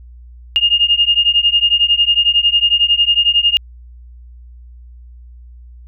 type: beating tone pair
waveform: sine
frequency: 2830 / 2841 Hz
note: F7 / F7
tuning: +22 / +29 cents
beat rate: 11 Hz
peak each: -13 dBFS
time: 0.56-3.57 s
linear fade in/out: 0 ms
effects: added 60 Hz sine -35 dBFS peak until 5.87 s